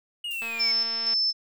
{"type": "linear sweep", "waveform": "triangle", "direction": "down", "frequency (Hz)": [2900, 2197], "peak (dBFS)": -28, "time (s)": [0.24, 0.72], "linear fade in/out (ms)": 5}
{"type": "noise with exponential decay", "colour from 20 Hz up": "violet", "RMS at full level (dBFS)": -40, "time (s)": [0.31, 1.14], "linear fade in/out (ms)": 0, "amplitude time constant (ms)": 180}
{"type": "click train", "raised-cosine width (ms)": 0.3, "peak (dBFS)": -24, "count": 165, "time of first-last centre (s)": [0.42, 1.136], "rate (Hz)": 229}
{"type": "tone with tremolo", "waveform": "sine", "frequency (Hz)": 5280, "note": "E8", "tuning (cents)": 2, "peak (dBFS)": -21, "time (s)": [0.59, 1.33], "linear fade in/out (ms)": 20, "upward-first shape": "square", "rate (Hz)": 2.1, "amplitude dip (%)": 45}
{"effects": []}